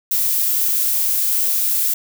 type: noise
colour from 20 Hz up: violet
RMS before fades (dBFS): -18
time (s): 0.11-1.94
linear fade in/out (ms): 5
effects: none